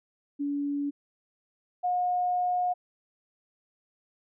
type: tone pair in turn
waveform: sine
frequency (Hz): 285.7 / 719.9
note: D4 / F#5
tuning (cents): -48 / -48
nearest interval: octave + major third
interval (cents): 1600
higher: second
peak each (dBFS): -27 / -24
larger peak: second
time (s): 0.39-0.91 / 1.83-2.74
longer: second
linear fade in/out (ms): 20
effects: none